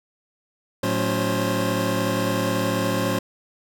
25% pulse tone cluster, 111.2 / 183.6 / 280.5 / 527 Hz, A2 / F#3 / C#4 / C5, +19 / -13 / +21 / +12 cents, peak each -23 dBFS, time 0.83-3.19 s, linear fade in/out 5 ms, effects none

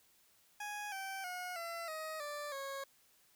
20% pulse tone with pitch steps, 830.6 / 775 / 723.1 / 674.7 / 629.5 / 587.3 / 548 Hz, G#5 / G5 / F#5 / E5 / D#5 / D5 / C#5, 0 / -20 / -40 / +40 / +20 / 0 / -20 cents, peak -36 dBFS, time 0.6-2.84 s, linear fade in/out 5 ms, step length 320 ms, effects white hiss -69 dBFS RMS until 3.35 s

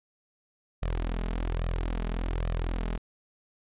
sawtooth tone with flanger, 41.98 Hz, E1, 32 cents sharp, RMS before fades -30 dBFS, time 0.82-2.98 s, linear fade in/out 10 ms, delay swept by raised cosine 1.6 to 4.8 ms, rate 1.2 Hz, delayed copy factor +0.55, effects resampled to 8000 Hz

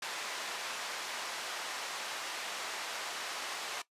pink band-pass noise, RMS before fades -40 dBFS, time 0.02-3.82 s, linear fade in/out 5 ms, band 780 to 6700 Hz, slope 12 dB/octave, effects noise-tail reverb RT60 0.1 s tail -18 dB re dry + resampled to 32000 Hz

